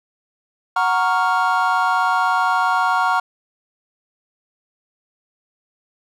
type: chord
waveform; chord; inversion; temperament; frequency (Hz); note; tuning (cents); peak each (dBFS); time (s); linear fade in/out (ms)
triangle; Gb major seventh; none; equal; 740 / 932.3 / 1108.7 / 1396.9; Gb5 / Bb5 / Db6 / F6; 0 / 0 / 0 / 0; -19; 0.76-3.2; 5
effects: none